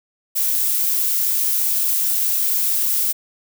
violet noise, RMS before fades -19 dBFS, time 0.35-3.13 s, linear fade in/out 20 ms, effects none

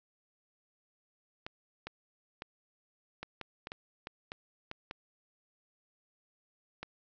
clicks, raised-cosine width 0.3 ms, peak -24 dBFS, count 12, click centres 1.465 / 1.87 / 2.421 / 3.23 / 3.413 / 3.671 / 3.719 / 4.071 / 4.319 / 4.714 / 4.911 / 6.83 s, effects resampled to 16000 Hz + 11-bit

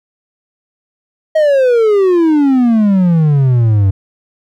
triangle exponential sweep, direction down, 639 to 94 Hz, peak -5 dBFS, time 1.35-3.91 s, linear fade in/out 10 ms, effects none

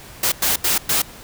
white noise bursts at uneven times, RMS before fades -18 dBFS, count 4, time 0.23-0.32 / 0.42-0.56 / 0.64-0.78 / 0.89-1.02 s, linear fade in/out 5 ms, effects pink hiss -40 dBFS RMS until 1.23 s

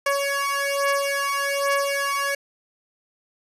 15% pulse beating tone pair, 559 / 560.2 Hz, C#5 / C#5, +14 / +18 cents, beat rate 1.2 Hz, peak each -18 dBFS, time 0.06-2.35 s, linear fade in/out 5 ms, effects resampled to 32000 Hz

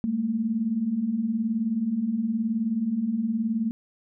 sine beating tone pair, 207.7 / 226.7 Hz, G#3 / A#3, 0 / -48 cents, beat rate 19 Hz, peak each -30 / -24 dBFS, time 0.04-3.71 s, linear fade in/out 0 ms, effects none

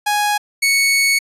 sawtooth tone pair in turn, 830.6 / 2217 Hz, G#5 / C#7, 0 / 0 cents, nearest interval octave + perfect fourth, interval 1700 cents, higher second, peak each -11 / -9 dBFS, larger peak second, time 0.06-0.38 / 0.62-1.19 s, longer second, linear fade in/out 10 ms, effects resampled to 32000 Hz

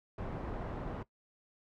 pink low-pass noise, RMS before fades -40 dBFS, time 0.18-1.03 s, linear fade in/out 5 ms, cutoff 1000 Hz, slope 12 dB/octave, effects noise-tail reverb RT60 0.1 s tail -18 dB re dry

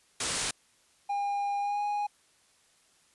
white low-pass noise, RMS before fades -32 dBFS, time 0.2-0.51 s, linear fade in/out 5 ms, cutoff 10000 Hz, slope 96 dB/octave
triangle tone with pitch glide, 808 to 825.5 Hz, G#5 to G#5, -48 to -11 cents, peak -26 dBFS, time 1.09-2.07 s, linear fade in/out 10 ms, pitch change +37 cents, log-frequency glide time 1.59-1.81 s
effects white hiss -65 dBFS RMS until 3.14 s + resampled to 24000 Hz

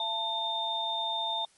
sine tone cluster, 680 / 888 / 3623 Hz, F5 / A5 / A7, -46 / +16 / +50 cents, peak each -38 / -33 / -31 dBFS, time 0-1.45 s, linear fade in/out 2 ms, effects white hiss -63 dBFS RMS until 1.57 s + MP3 48 kbps

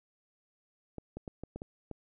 clicks, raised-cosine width 2 ms, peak -27 dBFS, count 7, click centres 0.983 / 1.17 / 1.278 / 1.436 / 1.56 / 1.619 / 1.913 s, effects none

